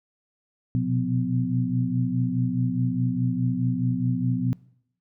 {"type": "tone cluster", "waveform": "sine", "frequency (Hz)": [121.1, 125.9, 179.7, 252.6], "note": ["B2", "B2", "F3", "B3"], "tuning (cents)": [-34, 34, 50, 39], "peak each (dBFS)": -27, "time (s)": [0.75, 4.53], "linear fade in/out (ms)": 0, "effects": ["noise-tail reverb RT60 0.7 s tail -23 dB re dry"]}